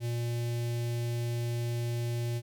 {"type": "tone with notch filter", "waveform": "square", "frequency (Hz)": 118.7, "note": "A#2", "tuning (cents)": 32, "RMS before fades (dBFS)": -32, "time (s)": [0, 2.42], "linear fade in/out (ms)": 50, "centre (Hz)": 1200, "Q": 0.78, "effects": []}